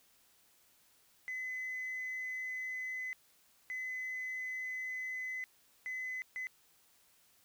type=tone bursts at uneven times; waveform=sine; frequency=2024 Hz; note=B6; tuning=42 cents sharp; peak=-36 dBFS; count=4; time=1.28-3.13 / 3.7-5.44 / 5.86-6.22 / 6.36-6.47 s; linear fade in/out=0 ms; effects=tanh soft clip ceiling -34 dBFS + white hiss -68 dBFS RMS until 7.44 s